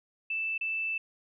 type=tone with dropouts; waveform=sine; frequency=2644 Hz; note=E7; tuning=5 cents sharp; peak=-29 dBFS; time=0.3-0.98 s; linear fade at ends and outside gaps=5 ms; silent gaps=0.579-0.61 s; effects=none